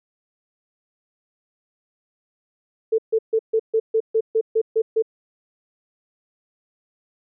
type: tone bursts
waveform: sine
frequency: 444.7 Hz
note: A4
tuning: 18 cents sharp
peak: -15 dBFS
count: 11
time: 2.92-5.024 s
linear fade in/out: 10 ms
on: 64 ms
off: 140 ms
effects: none